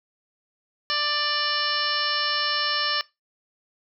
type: harmonic tone with a mistuned harmonic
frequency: 590 Hz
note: D5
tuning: 8 cents sharp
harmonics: 1 / 2 / 3 / 4 / 5 / 6 / 7 / 8 / 9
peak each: -37 / -29 / -29 / -36 / -29 / -37 / -31 / -34 / -28 dBFS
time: 0.9-3.01 s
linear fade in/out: 0 ms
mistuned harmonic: 8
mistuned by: -64 cents
effects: noise-tail reverb RT60 0.2 s tail -20 dB re dry